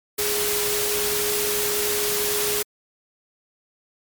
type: tone in noise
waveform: sine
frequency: 415.3 Hz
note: G#4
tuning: in tune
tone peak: -26 dBFS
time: 0.18-2.63 s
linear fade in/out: 10 ms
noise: white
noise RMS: -24 dBFS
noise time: 0.18-2.63 s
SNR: -5 dB
effects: MP3 96 kbps